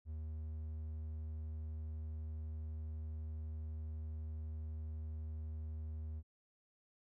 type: tone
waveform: triangle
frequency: 78 Hz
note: D#2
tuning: 5 cents sharp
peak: -39 dBFS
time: 0.05-6.23 s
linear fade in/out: 50 ms
effects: none